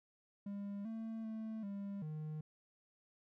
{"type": "tone with pitch steps", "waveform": "triangle", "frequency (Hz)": [201.2, 223.8, 220.5, 199.7, 154.1], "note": ["G3", "A3", "A3", "G3", "D#3"], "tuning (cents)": [45, 30, 4, 32, -16], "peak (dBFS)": -39, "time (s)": [0.46, 2.41], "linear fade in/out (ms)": 5, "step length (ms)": 390, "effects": []}